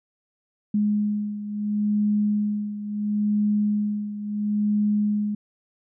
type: beating tone pair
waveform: sine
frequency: 208.4 / 209.13 Hz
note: G#3 / G#3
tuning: +6 / +12 cents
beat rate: 0.73 Hz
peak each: -22 / -27 dBFS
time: 0.74-5.35 s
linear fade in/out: 5 ms
effects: none